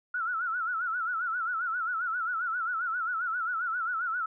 sine tone with vibrato, 1390 Hz, F6, 9 cents flat, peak -28 dBFS, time 0.14-4.26 s, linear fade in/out 5 ms, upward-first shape sine, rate 7.5 Hz, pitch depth 120 cents each way, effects none

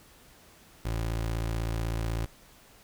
25% pulse tone, 56.1 Hz, A1, 34 cents sharp, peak -25 dBFS, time 0.85-2.26 s, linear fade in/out 5 ms, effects pink hiss -56 dBFS RMS until 2.83 s

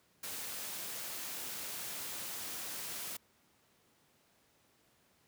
white noise, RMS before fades -42 dBFS, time 0.23-3.17 s, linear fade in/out 5 ms, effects pink hiss -70 dBFS RMS until 5.27 s + high-pass 100 Hz 12 dB/octave

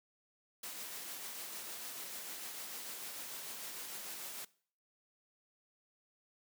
white noise with tremolo, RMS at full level -44 dBFS, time 0.63-4.45 s, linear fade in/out 5 ms, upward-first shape triangle, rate 6.7 Hz, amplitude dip 30%, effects noise-tail reverb RT60 0.5 s tail -21 dB re dry + high-pass 200 Hz 12 dB/octave

